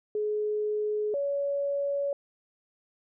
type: tone pair in turn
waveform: sine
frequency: 422.6 / 564.1 Hz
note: G#4 / C#5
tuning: +30 / +30 cents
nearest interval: perfect fourth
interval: 500 cents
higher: second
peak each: -26 dBFS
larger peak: neither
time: 0.15-1.14 / 1.14-2.13 s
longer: neither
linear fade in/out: 2 ms
effects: none